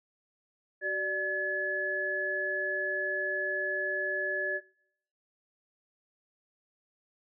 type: tone cluster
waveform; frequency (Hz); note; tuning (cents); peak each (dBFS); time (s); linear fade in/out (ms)
sine; 377.6 / 591 / 1707; F#4 / D5 / G#6; +35 / +11 / +47; -38 / -36 / -29; 0.81-4.61; 50
effects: noise-tail reverb RT60 0.7 s tail -24 dB re dry